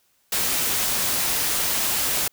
white noise, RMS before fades -23 dBFS, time 0.32-2.28 s, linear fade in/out 5 ms, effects white hiss -65 dBFS RMS until 2.32 s

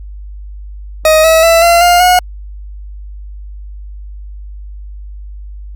40% pulse tone with pitch steps, 627 / 645.4 / 664.3 / 683.7 / 703.8 / 724.4 Hz, D#5 / E5 / E5 / F5 / F5 / F#5, +13 / -37 / +13 / -37 / +13 / -37 cents, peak -4 dBFS, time 1.05-2.19 s, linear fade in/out 2 ms, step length 190 ms, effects added 50 Hz sine -25 dBFS peak until 5.75 s + Opus 48 kbps

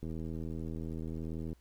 click train, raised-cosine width 3 ms, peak -28 dBFS, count 122, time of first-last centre 0.03-1.529 s, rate 80.7 Hz, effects added 60 Hz sine -63 dBFS peak until 1.6 s + pink hiss -71 dBFS RMS until 1.6 s

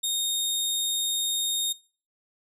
20% pulse tone, 3700 Hz, A#7, 14 cents flat, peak -19 dBFS, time 0.03-1.73 s, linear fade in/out 10 ms, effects noise-tail reverb RT60 0.4 s tail -23 dB re dry

